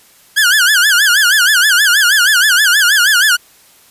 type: tone with vibrato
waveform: sawtooth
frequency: 1568 Hz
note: G6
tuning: in tune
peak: -4 dBFS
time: 0.36-3.37 s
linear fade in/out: 20 ms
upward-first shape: sine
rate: 6.3 Hz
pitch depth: 190 cents each way
effects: white hiss -46 dBFS RMS until 3.9 s + resampled to 32000 Hz